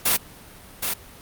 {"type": "noise with echo", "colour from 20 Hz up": "white", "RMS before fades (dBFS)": -19, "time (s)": [0.05, 0.17], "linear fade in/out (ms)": 10, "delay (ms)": 770, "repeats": 1, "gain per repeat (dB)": -6, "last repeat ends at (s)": 0.94, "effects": ["pink hiss -45 dBFS RMS until 1.21 s", "Opus 48 kbps"]}